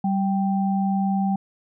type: tone pair together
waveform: sine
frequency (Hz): 194.59 / 784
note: G3 / G5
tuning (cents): -12 / 0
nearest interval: 2 octaves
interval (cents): 2412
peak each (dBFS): -20 / -26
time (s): 0.04-1.36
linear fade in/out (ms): 5
effects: none